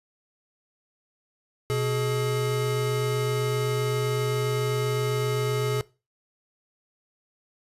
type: tone pair together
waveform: square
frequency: 125.17 / 423.2 Hz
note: B2 / G#4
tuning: +24 / +33 cents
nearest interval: octave + major sixth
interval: 2109 cents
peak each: -27 dBFS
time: 1.7-5.81 s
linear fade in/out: 0 ms
effects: noise-tail reverb RT60 0.3 s tail -21 dB re dry + resampled to 32000 Hz